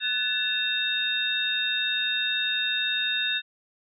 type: tone cluster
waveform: sine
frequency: 1499 / 1730 / 2699 / 3691 Hz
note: F#6 / A6 / E7 / A#7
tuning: +22 / -30 / +40 / -18 cents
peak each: -33 / -31 / -31 / -26 dBFS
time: 0-3.42 s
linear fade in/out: 50 ms
effects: none